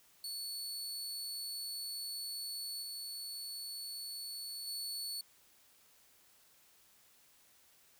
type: tone with level steps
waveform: sawtooth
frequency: 4435 Hz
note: C#8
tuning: in tune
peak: -37 / -39 / -36 dBFS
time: 0.24-5.21 s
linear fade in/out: 2 ms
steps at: 2.82 / 4.67 s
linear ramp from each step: 5 ms
effects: white hiss -66 dBFS RMS until 7.99 s